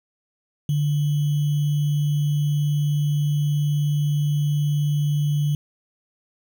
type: tone with sample-and-hold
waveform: sine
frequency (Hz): 146.83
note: D3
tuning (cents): 0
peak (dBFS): -18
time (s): 0.69-5.55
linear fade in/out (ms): 2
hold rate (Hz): 3150
effects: none